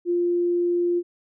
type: tone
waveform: sine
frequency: 349.2 Hz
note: F4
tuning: in tune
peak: -19 dBFS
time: 0.05-1.03 s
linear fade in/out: 50 ms
effects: none